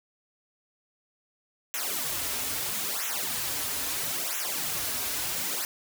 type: noise with flanger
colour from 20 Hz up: white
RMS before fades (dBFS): -31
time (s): 1.74-5.65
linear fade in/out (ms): 0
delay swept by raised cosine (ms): 0.21 to 6.01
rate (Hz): 0.76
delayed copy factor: -1
effects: none